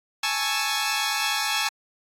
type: chord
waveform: 10% pulse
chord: A major seventh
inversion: third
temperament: equal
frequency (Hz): 830.6 / 880 / 1108.7 / 1318.5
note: G#5 / A5 / C#6 / E6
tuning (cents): 0 / 0 / 0 / 0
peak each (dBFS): -19 / -21 / -21 / -22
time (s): 0.23-1.69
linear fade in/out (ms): 5
effects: low-pass 12000 Hz 12 dB/octave + AAC 48 kbps